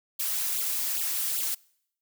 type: noise with flanger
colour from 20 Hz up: blue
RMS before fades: -29 dBFS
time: 0.19-1.55 s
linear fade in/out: 10 ms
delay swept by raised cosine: 0.25 to 4.85 ms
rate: 2.5 Hz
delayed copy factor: +0.8
effects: noise-tail reverb RT60 0.7 s tail -25 dB re dry